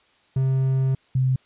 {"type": "tone pair in turn", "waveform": ["triangle", "sine"], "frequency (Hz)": [132.6, 129.95], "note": ["C3", "C3"], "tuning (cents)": [23, -11], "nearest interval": "unison", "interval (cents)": 34, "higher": "first", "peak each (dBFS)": [-16, -17], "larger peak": "first", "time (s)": [[0.36, 0.95], [1.15, 1.36]], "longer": "first", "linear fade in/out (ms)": 5, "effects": ["white hiss -60 dBFS RMS until 1.45 s", "resampled to 8000 Hz"]}